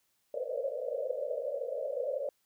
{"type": "band-pass noise", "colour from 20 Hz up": "pink", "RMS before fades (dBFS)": -35, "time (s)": [0.34, 2.29], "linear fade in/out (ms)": 2, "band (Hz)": [480, 610], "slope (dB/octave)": 96, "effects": ["white hiss -75 dBFS RMS until 2.45 s"]}